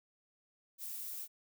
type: noise with high-pass filter sweep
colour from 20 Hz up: violet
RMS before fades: -43 dBFS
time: 0.78-1.28 s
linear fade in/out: 50 ms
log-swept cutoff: 230 to 760 Hz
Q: 3.7
effects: none